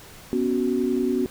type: chord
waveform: sine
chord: B suspended second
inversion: none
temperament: just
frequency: 246.9 / 277.8 / 370.4 Hz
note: B3 / C#4 / F#4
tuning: 0 / +4 / +2 cents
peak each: -24 / -26 / -24 dBFS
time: 0.33-1.26 s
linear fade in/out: 0 ms
effects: pink hiss -45 dBFS RMS until 1.3 s